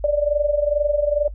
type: tone with amplitude modulation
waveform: sine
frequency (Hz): 587.3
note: D5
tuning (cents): 0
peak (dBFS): -13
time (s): 0.04-1.28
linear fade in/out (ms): 2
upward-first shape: sine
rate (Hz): 22.3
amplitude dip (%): 75
effects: noise-tail reverb RT60 0.1 s tail -18 dB re dry + added 50 Hz sine -30 dBFS peak until 1.34 s